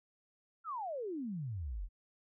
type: exponential sweep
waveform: sine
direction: down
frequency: 1400 to 38 Hz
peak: -37 dBFS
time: 0.64-1.89 s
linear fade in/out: 50 ms
effects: none